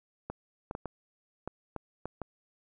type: clicks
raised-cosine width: 1 ms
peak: -22 dBFS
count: 8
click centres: 0.3 / 0.711 / 0.751 / 0.857 / 1.476 / 1.763 / 2.056 / 2.217 s
effects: none